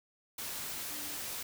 sine tone in noise, 295.8 Hz, D4, 13 cents sharp, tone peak -51 dBFS, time 0.9-1.17 s, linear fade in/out 5 ms, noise white, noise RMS -40 dBFS, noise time 0.38-1.43 s, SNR -14 dB, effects none

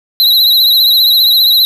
square tone with vibrato, 3962 Hz, B7, 5 cents sharp, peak -6 dBFS, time 0.2-1.65 s, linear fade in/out 0 ms, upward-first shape triangle, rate 15 Hz, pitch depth 84 cents each way, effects none

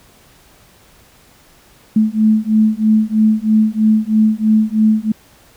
sine beating tone pair, 215.5 / 218.6 Hz, A3 / A3, -36 / -11 cents, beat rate 3.1 Hz, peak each -13 dBFS, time 1.96-5.12 s, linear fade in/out 5 ms, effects pink hiss -48 dBFS RMS until 5.56 s

